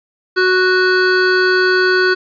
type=tone pair together; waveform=square; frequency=370 / 1480 Hz; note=F#4 / F#6; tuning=0 / 0 cents; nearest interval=2 octaves; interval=2400 cents; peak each=-14 dBFS; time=0.36-2.15 s; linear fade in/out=20 ms; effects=resampled to 11025 Hz + 8-bit